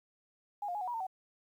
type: tone with pitch steps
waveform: sine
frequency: 821 / 708 / 834 / 737 / 964 / 905 / 755 Hz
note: G#5 / F5 / G#5 / F#5 / B5 / A5 / F#5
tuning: -20 / +23 / +7 / -7 / -42 / +48 / +35 cents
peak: -34 dBFS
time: 0.62-1.068 s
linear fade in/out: 5 ms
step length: 64 ms
effects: 11-bit